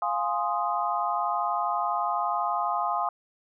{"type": "chord", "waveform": "sine", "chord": "F minor seventh", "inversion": "none", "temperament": "equal", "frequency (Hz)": [698.5, 830.6, 1046.5, 1244.5], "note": ["F5", "Ab5", "C6", "Eb6"], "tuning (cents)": [0, 0, 0, 0], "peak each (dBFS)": -30, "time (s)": [0.02, 3.09], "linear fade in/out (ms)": 2, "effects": []}